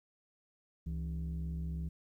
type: tone pair together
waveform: sine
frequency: 69.23 / 164.81 Hz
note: C#2 / E3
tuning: -2 / 0 cents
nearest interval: octave + minor third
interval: 1502 cents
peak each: -35 / -37 dBFS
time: 0.86-1.89 s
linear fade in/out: 10 ms
effects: tanh soft clip ceiling -32 dBFS + 12-bit